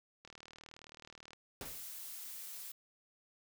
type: click train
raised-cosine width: 0.2 ms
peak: -35 dBFS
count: 43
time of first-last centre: 0.25-1.332 s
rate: 38.8 Hz
type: noise with exponential decay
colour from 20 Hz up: pink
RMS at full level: -43 dBFS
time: 1.61-1.91 s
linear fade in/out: 1 ms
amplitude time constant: 65 ms
type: noise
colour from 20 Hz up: blue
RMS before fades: -47 dBFS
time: 1.65-2.72 s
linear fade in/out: 5 ms
effects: none